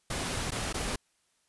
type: noise with dropouts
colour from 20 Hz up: pink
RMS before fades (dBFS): -33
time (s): 0.1-0.96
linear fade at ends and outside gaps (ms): 5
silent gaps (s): 0.507-0.518 / 0.728-0.741
effects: white hiss -72 dBFS RMS until 1.48 s + resampled to 24000 Hz